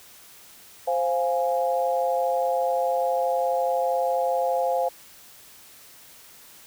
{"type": "chord", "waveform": "sine", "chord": "F minor", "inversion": "second", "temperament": "equal", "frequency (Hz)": [523.3, 698.5, 830.6], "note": ["C5", "F5", "Ab5"], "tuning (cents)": [0, 0, 0], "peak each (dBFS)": [-24, -25, -28], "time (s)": [0.87, 4.89], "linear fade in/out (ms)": 10, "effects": ["white hiss -49 dBFS RMS until 6.66 s"]}